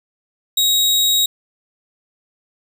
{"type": "tone", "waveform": "sawtooth", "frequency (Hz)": 3800, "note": "A#7", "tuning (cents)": 33, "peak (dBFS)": -10, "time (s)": [0.57, 1.26], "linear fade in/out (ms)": 5, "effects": []}